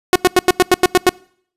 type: tone bursts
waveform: sawtooth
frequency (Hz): 364.6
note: F#4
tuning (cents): -25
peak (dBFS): -3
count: 9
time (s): 0.13-1.092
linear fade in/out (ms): 0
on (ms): 26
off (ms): 91
effects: noise-tail reverb RT60 0.6 s tail -25 dB re dry + resampled to 32000 Hz